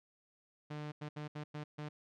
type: tone bursts at uneven times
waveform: sawtooth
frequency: 149.7 Hz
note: D3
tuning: 33 cents sharp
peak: -37 dBFS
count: 6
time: 0.7-0.92 / 1.01-1.09 / 1.16-1.28 / 1.35-1.44 / 1.54-1.64 / 1.78-1.89 s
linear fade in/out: 10 ms
effects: low-pass 4000 Hz 12 dB/octave